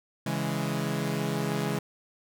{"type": "chord", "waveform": "sawtooth", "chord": "C# minor", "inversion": "none", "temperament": "equal", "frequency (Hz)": [138.59, 164.81, 207.7], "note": ["C#3", "E3", "G#3"], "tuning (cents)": [0, 0, 0], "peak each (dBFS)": -28, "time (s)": [0.26, 1.79], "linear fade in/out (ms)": 5, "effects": []}